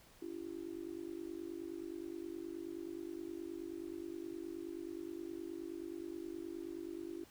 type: tone with amplitude modulation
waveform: sine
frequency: 337.3 Hz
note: E4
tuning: 40 cents sharp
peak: -38 dBFS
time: 0.22-7.24 s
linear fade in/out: 5 ms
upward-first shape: sine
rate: 49.5 Hz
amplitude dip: 95%
effects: pink hiss -63 dBFS RMS until 7.3 s